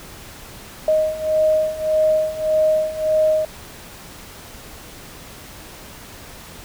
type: beating tone pair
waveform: sine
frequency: 622.3 / 624 Hz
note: D#5 / D#5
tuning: 0 / +5 cents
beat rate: 1.7 Hz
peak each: -20 / -17 dBFS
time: 0.88-3.45 s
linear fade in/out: 2 ms
effects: pink hiss -39 dBFS RMS until 6.64 s